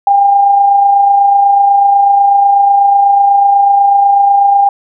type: tone with amplitude modulation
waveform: sine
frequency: 801 Hz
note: G5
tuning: 37 cents sharp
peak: -3 dBFS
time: 0.07-4.69 s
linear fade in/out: 2 ms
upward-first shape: sine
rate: 28.1 Hz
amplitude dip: 35%
effects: none

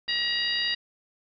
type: harmonic tone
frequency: 951 Hz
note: A#5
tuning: 34 cents sharp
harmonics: 2 / 3 / 4 / 5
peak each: -30 / -30 / -30 / -30 dBFS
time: 0.08-0.75 s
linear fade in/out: 10 ms
type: click train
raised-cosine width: 0.5 ms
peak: -31 dBFS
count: 44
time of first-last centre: 0.08-0.741 s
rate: 65.1 Hz
effects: none

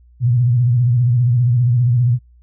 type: tone with vibrato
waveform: sine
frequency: 121.8 Hz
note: B2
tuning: 24 cents flat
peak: -11 dBFS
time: 0.2-2.19 s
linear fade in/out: 50 ms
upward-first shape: sine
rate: 15 Hz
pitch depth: 93 cents each way
effects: noise-tail reverb RT60 0.2 s tail -25 dB re dry + added 60 Hz sine -45 dBFS peak until 2.42 s

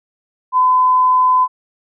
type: tone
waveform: sine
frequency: 1014 Hz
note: B5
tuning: 45 cents sharp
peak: -9 dBFS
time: 0.52-1.48 s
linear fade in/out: 50 ms
effects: none

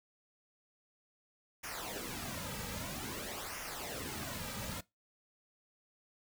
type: noise with flanger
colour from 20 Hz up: pink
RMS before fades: -42 dBFS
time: 1.63-4.81 s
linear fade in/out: 10 ms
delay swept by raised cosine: 0.24 to 2.84 ms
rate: 0.51 Hz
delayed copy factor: -0.7
effects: noise-tail reverb RT60 0.2 s tail -21 dB re dry

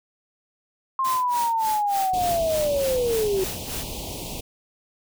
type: linear sweep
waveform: sine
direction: down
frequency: 1068 to 370 Hz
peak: -20 dBFS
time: 0.99-3.44 s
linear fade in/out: 2 ms
type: noise with tremolo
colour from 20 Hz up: white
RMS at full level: -32 dBFS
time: 1.04-3.84 s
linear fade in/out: 10 ms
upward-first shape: sine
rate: 3.4 Hz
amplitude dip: 100%
type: band-stop noise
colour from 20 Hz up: pink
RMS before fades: -33 dBFS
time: 2.13-4.41 s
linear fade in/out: 10 ms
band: 940 to 2500 Hz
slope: 48 dB/octave
effects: none

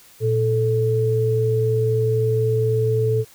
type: tone pair together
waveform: sine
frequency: 116.41 / 438 Hz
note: A#2 / A4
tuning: -2 / -8 cents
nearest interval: octave + major seventh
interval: 2294 cents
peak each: -19 / -19 dBFS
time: 0.2-3.25 s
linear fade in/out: 50 ms
effects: white hiss -49 dBFS RMS until 3.34 s

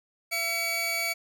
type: tone pair together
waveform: sawtooth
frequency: 676 / 2266 Hz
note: E5 / C#7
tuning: +43 / +37 cents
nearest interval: octave + major sixth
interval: 2094 cents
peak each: -31 / -24 dBFS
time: 0.31-1.14 s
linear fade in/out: 20 ms
effects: none

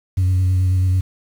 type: tone with vibrato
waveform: sine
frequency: 92.5 Hz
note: F#2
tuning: in tune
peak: -11 dBFS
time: 0.17-1.01 s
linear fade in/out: 10 ms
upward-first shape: square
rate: 9.2 Hz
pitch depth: 18 cents each way
effects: tanh soft clip ceiling -12 dBFS + 7-bit

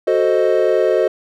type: chord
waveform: triangle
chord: F# diminished seventh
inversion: none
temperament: equal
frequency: 370 / 440 / 523.3 / 622.3 Hz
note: F#4 / A4 / C5 / Eb5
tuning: 0 / 0 / 0 / 0 cents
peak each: -16 dBFS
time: 0.07-1.08 s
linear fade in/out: 5 ms
effects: none

